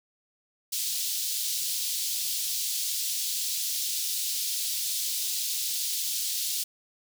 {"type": "high-pass noise", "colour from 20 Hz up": "pink", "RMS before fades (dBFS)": -30, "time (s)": [0.72, 6.64], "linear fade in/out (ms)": 10, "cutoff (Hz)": 3700, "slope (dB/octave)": 24, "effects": []}